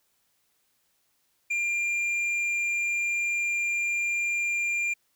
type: tone with hard clipping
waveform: sine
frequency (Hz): 2393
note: D7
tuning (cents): +32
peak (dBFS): -26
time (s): 1.5-4.94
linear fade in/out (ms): 10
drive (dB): 5
effects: white hiss -71 dBFS RMS until 5.15 s